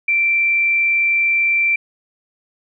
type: tone with frequency modulation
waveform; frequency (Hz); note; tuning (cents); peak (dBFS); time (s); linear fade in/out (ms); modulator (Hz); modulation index
sine; 2349; D7; 0; -13; 0.08-1.76; 5; 57.8; 0.33
effects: none